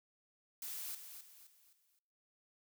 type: noise with echo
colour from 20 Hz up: blue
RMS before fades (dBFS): -44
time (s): 0.62-0.95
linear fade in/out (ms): 2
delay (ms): 260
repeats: 4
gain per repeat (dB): -8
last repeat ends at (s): 1.99
effects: noise-tail reverb RT60 1.0 s tail -25 dB re dry